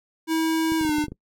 square tone with pitch glide, 322.4 to 300.8 Hz, E4 to D4, -38 to +42 cents, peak -21 dBFS, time 0.27-1.07 s, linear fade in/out 50 ms, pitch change -120 cents, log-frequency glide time 0.78-0.93 s
clicks, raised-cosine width 3 ms, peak -22 dBFS, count 8, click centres 0.72 / 0.812 / 0.85 / 0.893 / 0.984 / 1.04 / 1.083 / 1.12 s
effects noise-tail reverb RT60 0.1 s tail -22 dB re dry

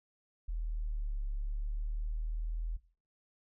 sine linear two-way sweep, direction down then up, 41.27 to 35.04 to 41.27 Hz, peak -33 dBFS, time 0.48-2.77 s, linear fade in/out 10 ms, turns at 1.23 s, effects noise-tail reverb RT60 0.4 s tail -18 dB re dry

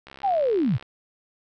click train, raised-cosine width 0.3 ms, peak -26 dBFS, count 52, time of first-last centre 0.07-0.826 s, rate 67.5 Hz
sine linear sweep, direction down, 830.6 to 92.9 Hz, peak -19 dBFS, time 0.23-0.78 s, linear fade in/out 20 ms
effects none

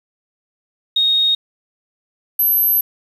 sine tone pair in turn, 3729 / 12417 Hz, A#7 / G9, 0 / -18 cents, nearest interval octave + major sixth, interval 2082 cents, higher second, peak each -12 dBFS, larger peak neither, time 0.96-1.35 / 2.39-2.81 s, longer second, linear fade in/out 5 ms, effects 7-bit

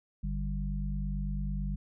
harmonic tone, 49 Hz, G1, in tune, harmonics 1 / 3 / 4, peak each -32 / -37 / -38 dBFS, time 0.23-1.76 s, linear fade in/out 10 ms, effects none

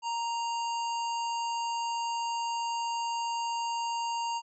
harmonic tone, 932.3 Hz, A#5, in tune, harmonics 1 / 3 / 5 / 7 / 8, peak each -30 / -40 / -44 / -47 / -48 dBFS, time 0.02-4.42 s, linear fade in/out 50 ms, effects none

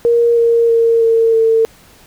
sine tone with pitch steps, 470 / 464.9 / 459.8 / 454.8 / 449.8 Hz, A#4 / A#4 / A#4 / A#4 / A4, +14 / -5 / -24 / -43 / +38 cents, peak -8 dBFS, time 0.05-1.65 s, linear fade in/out 0 ms, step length 320 ms, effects pink hiss -45 dBFS RMS until 2.06 s

